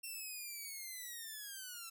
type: linear sweep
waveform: 5% pulse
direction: down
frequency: 2719 to 1324 Hz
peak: -35 dBFS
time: 0.03-1.9 s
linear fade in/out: 10 ms
effects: none